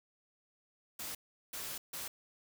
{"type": "noise bursts at uneven times", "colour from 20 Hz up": "white", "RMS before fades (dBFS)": -42, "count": 3, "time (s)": [[0.99, 1.15], [1.53, 1.78], [1.93, 2.08]], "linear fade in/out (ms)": 5, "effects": []}